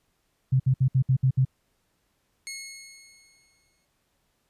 sine tone bursts, 130.81 Hz, C3, in tune, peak -17 dBFS, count 7, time 0.52-1.451 s, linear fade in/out 10 ms, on 79 ms, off 63 ms
15% pulse tone with exponential decay, 2174 Hz, C#7, 34 cents flat, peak -27 dBFS, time 2.47-3.85 s, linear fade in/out 0 ms, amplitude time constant 300 ms
effects pink hiss -72 dBFS RMS until 4.49 s + resampled to 32000 Hz

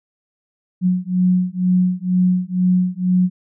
sine beating tone pair, 181.1 / 183.2 Hz, F#3 / F#3, -37 / -17 cents, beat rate 2.1 Hz, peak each -17 / -17 dBFS, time 0.81-3.3 s, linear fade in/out 50 ms, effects none

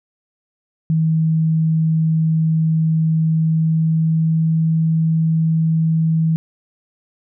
sine tone with pitch glide, 160 to 161.3 Hz, D#3 to E3, +49 to -37 cents, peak -13 dBFS, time 0.9-6.36 s, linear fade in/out 0 ms, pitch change +14 cents, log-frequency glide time 3.19-4.61 s, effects none

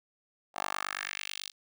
10% pulse tone with high-pass filter sweep, 49.1 Hz, G1, 4 cents sharp, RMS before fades -37 dBFS, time 0.54-1.52 s, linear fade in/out 50 ms, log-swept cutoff 760 to 4100 Hz, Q 2.2, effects none

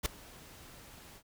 pink noise with ADSR envelope, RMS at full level -29 dBFS, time 0.03-1.23 s, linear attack 29 ms, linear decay 4 ms, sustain -24 dB, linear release 72 ms, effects none

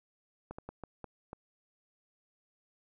slowing click train, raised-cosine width 1 ms, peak -28 dBFS, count 6, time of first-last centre 0.51-1.331 s, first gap 75 ms, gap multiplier 1.4, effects none

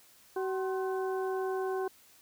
harmonic tone with a mistuned harmonic, 378.7 Hz, F#4, 40 cents sharp, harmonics 1 / 2 / 3 / 4, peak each -31 / -38 / -42 / -45 dBFS, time 0.36-1.88 s, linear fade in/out 5 ms, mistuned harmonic 3, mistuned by -120 cents, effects white hiss -60 dBFS RMS until 2.21 s

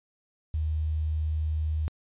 sine tone with quantisation, 77.78 Hz, D#2, in tune, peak -25 dBFS, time 0.54-1.88 s, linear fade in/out 0 ms, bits 9, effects resampled to 8000 Hz

